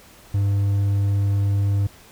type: tone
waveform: triangle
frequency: 100 Hz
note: G2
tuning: 35 cents sharp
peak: -15 dBFS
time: 0.34-1.87 s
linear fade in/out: 5 ms
effects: pink hiss -48 dBFS RMS until 2.11 s